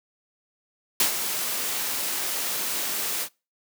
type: noise with ADSR envelope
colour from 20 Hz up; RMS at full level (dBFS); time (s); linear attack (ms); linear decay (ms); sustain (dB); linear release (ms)
white; -19; 1-3.29; 3; 100; -9; 72
effects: noise-tail reverb RT60 0.3 s tail -25 dB re dry + high-pass 200 Hz 12 dB/octave